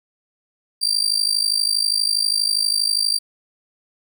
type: tone with amplitude modulation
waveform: 35% pulse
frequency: 4699 Hz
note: D8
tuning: in tune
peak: -12 dBFS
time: 0.81-3.19 s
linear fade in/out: 20 ms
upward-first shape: sine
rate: 52.4 Hz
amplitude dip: 90%
effects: none